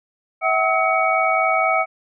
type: tone cluster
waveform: sine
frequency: 651 / 755 / 1286 / 2245 Hz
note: E5 / F#5 / E6 / C#7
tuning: -22 / +35 / -43 / +21 cents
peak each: -21 dBFS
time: 0.41-1.86 s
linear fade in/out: 50 ms
effects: none